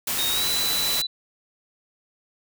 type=noise; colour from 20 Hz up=white; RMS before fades=-26 dBFS; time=0.07-1.02 s; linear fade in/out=5 ms
type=tone with pitch glide; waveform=sine; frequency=3729 to 3974 Hz; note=A#7 to B7; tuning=0 to +10 cents; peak=-24 dBFS; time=0.18-1.07 s; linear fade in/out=10 ms; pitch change=+110 cents; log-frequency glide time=0.31-0.45 s
effects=none